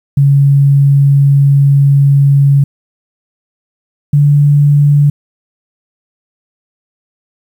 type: tone pair in turn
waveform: sine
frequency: 140 / 144.77 Hz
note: C#3 / D3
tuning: +18 / -24 cents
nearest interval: minor second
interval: 58 cents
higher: second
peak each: -4 dBFS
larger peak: neither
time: 0.17-2.64 / 4.13-5.1 s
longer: first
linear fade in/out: 5 ms
effects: 7-bit